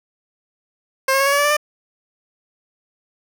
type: tone with pitch steps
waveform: 15% pulse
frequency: 532 / 541 / 550.1 / 559.4 / 568.9 / 578.5 / 588.2 / 598.2 Hz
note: C5 / C#5 / C#5 / C#5 / C#5 / D5 / D5 / D5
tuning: +29 / -42 / -13 / +16 / +45 / -26 / +3 / +32 cents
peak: -8 dBFS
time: 1.08-1.568 s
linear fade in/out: 5 ms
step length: 61 ms
effects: none